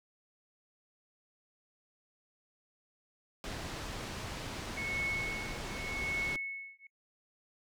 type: low-pass noise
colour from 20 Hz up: pink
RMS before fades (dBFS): -41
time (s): 3.44-6.36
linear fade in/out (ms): 0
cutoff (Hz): 6200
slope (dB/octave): 12
type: tone with tremolo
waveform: sine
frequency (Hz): 2200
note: C#7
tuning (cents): -14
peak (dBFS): -31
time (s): 4.77-6.87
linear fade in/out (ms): 5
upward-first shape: triangle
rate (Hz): 0.87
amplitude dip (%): 100
effects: noise-tail reverb RT60 0.1 s tail -25 dB re dry